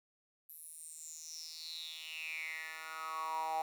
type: tone with high-pass filter sweep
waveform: 10% pulse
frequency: 159.5 Hz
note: D#3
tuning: 43 cents sharp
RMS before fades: -43 dBFS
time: 0.49-3.62 s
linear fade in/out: 2 ms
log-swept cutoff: 12000 to 770 Hz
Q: 8.1
effects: none